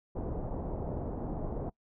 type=low-pass noise; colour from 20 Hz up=pink; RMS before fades=-36 dBFS; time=0.15-1.7 s; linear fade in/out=10 ms; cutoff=770 Hz; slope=24 dB/octave; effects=noise-tail reverb RT60 0.1 s tail -23 dB re dry